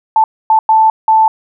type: tone bursts at uneven times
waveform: sine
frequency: 880 Hz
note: A5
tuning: in tune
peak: -5 dBFS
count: 4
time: 0.16-0.24 / 0.5-0.59 / 0.69-0.9 / 1.08-1.28 s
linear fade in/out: 2 ms
effects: none